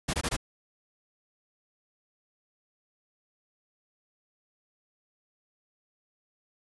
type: noise bursts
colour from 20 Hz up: pink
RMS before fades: -29 dBFS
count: 4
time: 0.08-0.367 s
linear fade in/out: 10 ms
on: 56 ms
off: 21 ms
effects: resampled to 24000 Hz